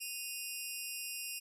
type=tone pair together; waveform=10% pulse; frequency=2497 / 2775 Hz; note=D#7 / F7; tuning=+6 / -12 cents; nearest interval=major second; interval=182 cents; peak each=-35 / -32 dBFS; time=0-1.4 s; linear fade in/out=20 ms; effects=resampled to 32000 Hz